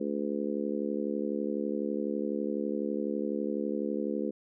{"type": "harmonic tone", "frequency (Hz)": 72, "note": "D2", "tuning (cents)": -34, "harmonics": [3, 4, 5, 6, 7], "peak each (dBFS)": [-34, -35, -36, -37, -37], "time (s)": [0, 4.31], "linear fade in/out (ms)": 10, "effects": []}